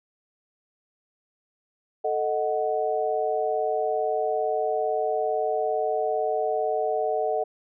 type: chord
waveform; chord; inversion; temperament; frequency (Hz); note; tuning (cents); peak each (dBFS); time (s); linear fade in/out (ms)
sine; D# diminished; second; equal; 440 / 622.3 / 740; A4 / D#5 / F#5; 0 / 0 / 0; -27; 2.04-7.44; 10
effects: none